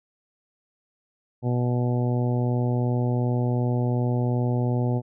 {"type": "harmonic tone", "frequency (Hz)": 122.7, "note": "B2", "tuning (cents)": -11, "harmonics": [1, 2, 3, 4, 5, 6, 7], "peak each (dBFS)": [-22, -28, -32, -34, -36, -38, -39], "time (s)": [1.42, 5.02], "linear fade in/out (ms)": 50, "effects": []}